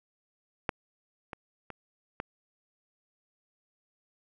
clicks, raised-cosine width 0.5 ms, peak -12 / -23 / -25 / -18 dBFS, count 4, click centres 0.692 / 1.332 / 1.703 / 2.201 s, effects none

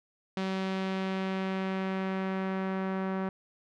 sawtooth tone with low-pass filter sweep, 190.3 Hz, F#3, 49 cents sharp, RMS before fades -32 dBFS, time 0.37-3.29 s, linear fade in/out 2 ms, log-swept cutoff 4000 to 1500 Hz, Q 1.1, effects none

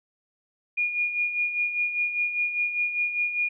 sine tone with tremolo, 2434 Hz, D#7, 39 cents flat, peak -21 dBFS, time 0.77-3.49 s, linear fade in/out 10 ms, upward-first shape sine, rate 5 Hz, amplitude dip 60%, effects none

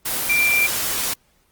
sine tone in noise, 2363 Hz, D7, 10 cents sharp, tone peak -15 dBFS, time 0.29-0.67 s, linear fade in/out 10 ms, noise white, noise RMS -23 dBFS, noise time 0.05-1.14 s, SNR +5 dB, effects pink hiss -61 dBFS RMS until 1.51 s + Opus 24 kbps

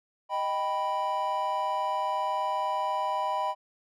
triangle chord, Eb augmented, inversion none, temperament equal, 622.3 / 784 / 987.8 Hz, Eb5 / G5 / B5, 0 / 0 / 0 cents, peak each -32 / -30 / -27 dBFS, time 0.29-3.55 s, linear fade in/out 50 ms, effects none

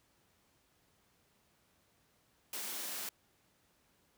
white high-pass noise, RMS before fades -41 dBFS, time 2.53-3.09 s, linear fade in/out 2 ms, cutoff 180 Hz, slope 48 dB/octave, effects pink hiss -72 dBFS RMS until 4.17 s + high-pass 60 Hz 12 dB/octave

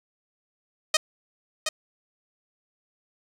5% pulse tone with echo, 622 Hz, D#5, 1 cent flat, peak -6 dBFS, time 0.94-0.97 s, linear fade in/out 5 ms, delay 720 ms, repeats 1, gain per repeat -7 dB, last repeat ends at 1.69 s, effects resampled to 32000 Hz + 8-bit

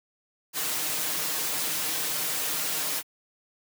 white noise with comb filter, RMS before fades -29 dBFS, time 0.53-3.03 s, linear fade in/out 50 ms, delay 6.5 ms, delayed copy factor +0.85, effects high-pass 150 Hz 12 dB/octave

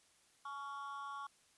triangle tone with amplitude modulation, 1119 Hz, C#6, 16 cents sharp, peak -37 dBFS, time 0.45-1.27 s, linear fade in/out 5 ms, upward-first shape sine, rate 272 Hz, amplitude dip 95%, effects white hiss -70 dBFS RMS until 1.57 s + resampled to 24000 Hz

